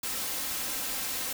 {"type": "noise with comb filter", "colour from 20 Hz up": "white", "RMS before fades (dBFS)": -33, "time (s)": [0.03, 1.33], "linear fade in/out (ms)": 5, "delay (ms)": 3.8, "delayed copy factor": 0.5, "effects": []}